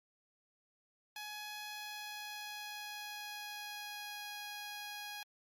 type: tone with pitch glide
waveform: 10% pulse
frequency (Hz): 840 to 827.5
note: G#5 to G#5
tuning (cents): +19 to -6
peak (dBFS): -35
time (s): 1.16-5.23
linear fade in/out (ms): 2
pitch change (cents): -25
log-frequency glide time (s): 1.66-4.31
effects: Opus 48 kbps